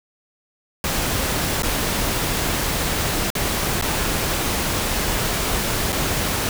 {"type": "noise with dropouts", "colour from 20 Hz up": "pink", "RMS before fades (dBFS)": -22, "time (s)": [0.84, 6.49], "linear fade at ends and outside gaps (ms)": 1, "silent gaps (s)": [[1.622, 1.632], [3.303, 3.352], [3.813, 3.823], [5.922, 5.927]], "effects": []}